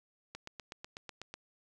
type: click train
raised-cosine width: 0.2 ms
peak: -26 dBFS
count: 9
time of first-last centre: 0.35-1.34 s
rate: 8.08 Hz
effects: none